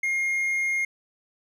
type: tone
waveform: triangle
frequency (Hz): 2134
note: C7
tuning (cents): +34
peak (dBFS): -21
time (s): 0.03-0.85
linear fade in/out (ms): 5
effects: none

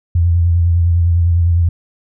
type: tone with vibrato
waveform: sine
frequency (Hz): 85.5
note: F2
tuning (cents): -36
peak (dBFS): -9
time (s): 0.15-1.69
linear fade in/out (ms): 5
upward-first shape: square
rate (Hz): 9.9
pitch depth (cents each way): 33
effects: none

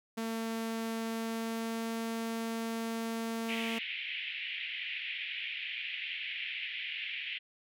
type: tone with pitch glide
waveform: sawtooth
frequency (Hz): 225.9 to 227.3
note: A3 to A#3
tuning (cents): +46 to -43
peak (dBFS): -30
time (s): 0.17-3.79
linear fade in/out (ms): 10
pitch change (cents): +11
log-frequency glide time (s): 1.05-1.91
type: band-pass noise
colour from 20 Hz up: white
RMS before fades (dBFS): -39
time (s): 3.48-7.39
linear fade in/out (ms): 20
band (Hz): 2000 to 3100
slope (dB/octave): 48
effects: none

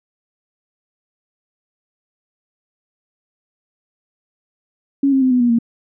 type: tone with pitch steps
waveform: sine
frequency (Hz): 277.2 / 267.6 / 258.3 / 249.4 / 240.8 / 232.4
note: C#4 / C4 / C4 / B3 / B3 / A#3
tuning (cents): 0 / +39 / -22 / +17 / -44 / -5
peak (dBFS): -11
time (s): 5.03-5.588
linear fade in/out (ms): 5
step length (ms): 93
effects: none

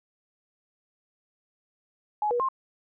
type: tone with pitch steps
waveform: sine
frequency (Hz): 842 / 483 / 1060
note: G#5 / B4 / C6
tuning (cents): +24 / -39 / +22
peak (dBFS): -23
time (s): 2.22-2.487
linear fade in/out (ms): 2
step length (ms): 89
effects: none

